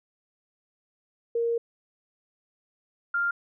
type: tone pair in turn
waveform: sine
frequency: 466.2 / 1397 Hz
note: A#4 / F6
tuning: 0 / 0 cents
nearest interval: octave + perfect fifth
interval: 1900 cents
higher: second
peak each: -23 dBFS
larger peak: neither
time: 1.35-1.58 / 3.14-3.31 s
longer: first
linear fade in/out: 5 ms
effects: none